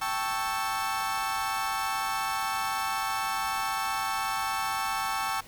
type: chord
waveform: 35% pulse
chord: A dominant seventh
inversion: third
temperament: equal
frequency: 784 / 880 / 1108.7 / 1318.5 Hz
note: G5 / A5 / C#6 / E6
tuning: 0 / 0 / 0 / 0 cents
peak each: -32 dBFS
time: 0.01-5.41 s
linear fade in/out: 10 ms
effects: pink hiss -50 dBFS RMS until 5.47 s